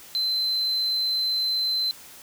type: tone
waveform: sine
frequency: 4074 Hz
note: C8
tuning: 47 cents flat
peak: -20 dBFS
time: 0.15-1.91 s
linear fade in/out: 0 ms
effects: tanh soft clip ceiling -20 dBFS + white hiss -46 dBFS RMS until 2.22 s